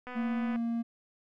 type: click train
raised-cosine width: 0.5 ms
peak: -28 dBFS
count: 123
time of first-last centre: 0.07-0.56 s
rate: 249 Hz
type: tone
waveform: triangle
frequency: 232.3 Hz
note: A#3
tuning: 6 cents flat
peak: -27 dBFS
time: 0.15-0.83 s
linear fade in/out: 20 ms
effects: none